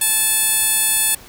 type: tone with band-pass filter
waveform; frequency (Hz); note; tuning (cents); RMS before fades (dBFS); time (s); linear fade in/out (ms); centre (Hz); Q
15% pulse; 870; A5; -20; -17; 0.01-1.15; 5; 11000; 2.7
effects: pink hiss -42 dBFS RMS until 1.28 s